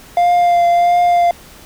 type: tone with vibrato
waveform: triangle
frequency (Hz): 698.5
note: F5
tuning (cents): 0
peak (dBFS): -7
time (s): 0.17-1.31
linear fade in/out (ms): 2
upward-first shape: triangle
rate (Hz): 1.5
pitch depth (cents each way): 19
effects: pink hiss -40 dBFS RMS until 1.65 s